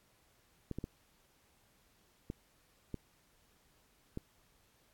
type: clicks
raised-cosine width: 3 ms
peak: -26 dBFS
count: 6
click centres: 0.713 / 0.786 / 0.841 / 2.301 / 2.943 / 4.174 s
effects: pink hiss -70 dBFS RMS until 4.93 s + AAC 64 kbps